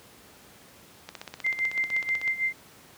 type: click train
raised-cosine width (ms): 0.2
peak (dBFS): -20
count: 20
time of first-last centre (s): 1.09-2.277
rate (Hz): 16
type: tone with tremolo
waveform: sine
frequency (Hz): 2088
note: C7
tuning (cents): -4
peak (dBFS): -22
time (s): 1.44-2.53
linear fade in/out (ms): 10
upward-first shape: sine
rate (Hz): 6.2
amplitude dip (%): 80
effects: pink hiss -52 dBFS RMS until 2.97 s + high-pass 100 Hz 12 dB/octave